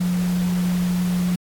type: tone in noise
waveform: sine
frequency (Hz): 178.9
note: F3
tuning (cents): +42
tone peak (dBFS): -18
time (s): 0-1.36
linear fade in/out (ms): 10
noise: pink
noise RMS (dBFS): -35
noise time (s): 0-1.36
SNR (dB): +14
effects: AAC 64 kbps